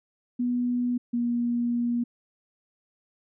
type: tone pair in turn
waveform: sine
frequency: 244.8 / 238.8 Hz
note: B3 / A#3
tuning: -15 / +42 cents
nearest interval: unison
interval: 43 cents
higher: first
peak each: -23 dBFS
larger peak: neither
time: 0.39-0.98 / 1.13-2.04 s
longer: second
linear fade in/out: 10 ms
effects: none